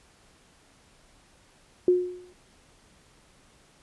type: tone with exponential decay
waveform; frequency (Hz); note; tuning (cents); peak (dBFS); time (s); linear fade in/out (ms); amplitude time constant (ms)
sine; 360.4; F#4; -45; -14; 1.88-2.33; 2; 97
effects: pink hiss -59 dBFS RMS until 3.82 s + resampled to 24000 Hz